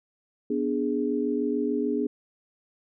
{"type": "chord", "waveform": "sine", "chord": "G# diminished", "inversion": "first", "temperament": "equal", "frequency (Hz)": [246.9, 293.7, 415.3], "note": ["B3", "D4", "G#4"], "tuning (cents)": [0, 0, 0], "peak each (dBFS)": -28, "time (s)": [0.5, 2.07], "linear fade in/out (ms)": 5, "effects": []}